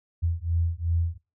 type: beating tone pair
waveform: sine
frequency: 82.9 / 85.6 Hz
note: E2 / F2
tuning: +10 / -34 cents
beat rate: 2.7 Hz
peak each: -26 dBFS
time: 0.22-1.18 s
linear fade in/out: 20 ms
effects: noise-tail reverb RT60 0.3 s tail -24 dB re dry